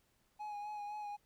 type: tone with vibrato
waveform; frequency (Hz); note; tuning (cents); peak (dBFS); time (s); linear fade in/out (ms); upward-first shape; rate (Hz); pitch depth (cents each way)
triangle; 833; G#5; +5; -39; 0.39-1.17; 20; sine; 3.9; 27
effects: pink hiss -75 dBFS RMS until 1.25 s